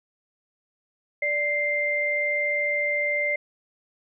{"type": "tone pair together", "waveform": "sine", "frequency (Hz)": [586.8, 2093], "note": ["D5", "C7"], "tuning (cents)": [-2, 0], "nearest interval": "octave + minor seventh", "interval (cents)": 2202, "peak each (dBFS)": [-28, -23], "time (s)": [1.22, 3.36], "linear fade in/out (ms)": 5, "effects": []}